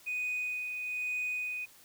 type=tone with tremolo; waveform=sine; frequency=2489 Hz; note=D#7; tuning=in tune; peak=-29 dBFS; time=0.06-1.66 s; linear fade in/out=20 ms; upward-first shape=sine; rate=1.1 Hz; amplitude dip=45%; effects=tanh soft clip ceiling -29 dBFS + white hiss -58 dBFS RMS until 1.84 s